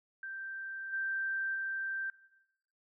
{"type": "tone with level steps", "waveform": "sine", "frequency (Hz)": 1568, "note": "G6", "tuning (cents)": 0, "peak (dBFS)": [-39, -32, -34], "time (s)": [0.23, 2.1], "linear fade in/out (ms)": 2, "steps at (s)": [0.92, 1.54], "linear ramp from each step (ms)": 20, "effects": ["noise-tail reverb RT60 0.9 s tail -18 dB re dry"]}